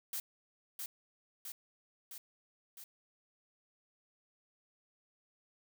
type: noise with echo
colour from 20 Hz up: blue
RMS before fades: -39 dBFS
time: 0.13-0.2 s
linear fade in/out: 2 ms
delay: 660 ms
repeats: 4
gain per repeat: -3 dB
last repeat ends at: 2.84 s
effects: none